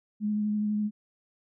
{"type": "tone with vibrato", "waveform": "sine", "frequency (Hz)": 210.3, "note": "G#3", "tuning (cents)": 22, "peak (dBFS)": -25, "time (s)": [0.2, 0.91], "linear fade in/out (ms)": 50, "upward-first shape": "triangle", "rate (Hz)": 12, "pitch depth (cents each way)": 19, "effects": []}